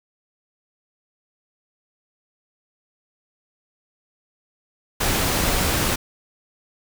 pink noise, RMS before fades -21 dBFS, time 5-5.96 s, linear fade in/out 10 ms, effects none

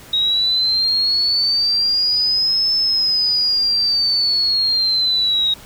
sine linear two-way sweep, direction up then down, 3784 to 5260 to 3784 Hz, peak -14 dBFS, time 0.13-5.54 s, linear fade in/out 5 ms, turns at 2.73 s, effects pink hiss -41 dBFS RMS until 5.65 s

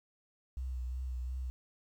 sine tone with vibrato, 63.2 Hz, B1, 41 cents sharp, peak -34 dBFS, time 0.57-1.5 s, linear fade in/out 0 ms, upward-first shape sine, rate 2.8 Hz, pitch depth 39 cents each way, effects tanh soft clip ceiling -31 dBFS + 11-bit

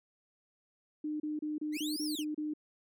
sine tone bursts, 303.2 Hz, D#4, 45 cents flat, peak -33 dBFS, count 8, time 1.04-2.537 s, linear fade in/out 5 ms, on 160 ms, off 31 ms
sawtooth linear two-way sweep, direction up then down, 1864.7 to 5670 to 2352 Hz, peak -35 dBFS, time 1.72-2.25 s, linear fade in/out 50 ms, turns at 2.03 s
effects none

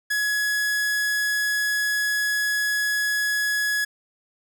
45% pulse tone, 1684 Hz, G#6, 24 cents sharp, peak -21 dBFS, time 0.1-3.85 s, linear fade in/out 10 ms, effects none

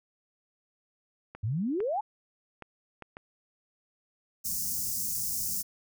clicks, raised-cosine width 0.5 ms, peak -27 dBFS, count 5, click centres 1.35 / 1.804 / 2.623 / 3.023 / 3.169 s
sine exponential sweep, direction up, 96.4 to 896 Hz, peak -27 dBFS, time 1.43-2.01 s, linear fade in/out 10 ms
white band-stop noise, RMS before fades -32 dBFS, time 4.44-5.63 s, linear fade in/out 20 ms, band 230 to 5200 Hz, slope 48 dB/octave
effects none

